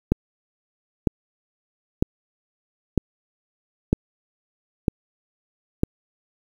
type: click train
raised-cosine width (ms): 3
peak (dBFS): -4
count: 7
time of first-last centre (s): 0.12-5.834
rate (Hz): 1.05
effects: 7-bit